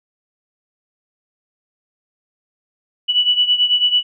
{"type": "beating tone pair", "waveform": "sine", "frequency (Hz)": [2953, 2962.1], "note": ["F#7", "F#7"], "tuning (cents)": [-4, 1], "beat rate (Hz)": 9.1, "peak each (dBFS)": [-14, -18], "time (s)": [3.08, 4.03], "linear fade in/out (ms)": 20, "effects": []}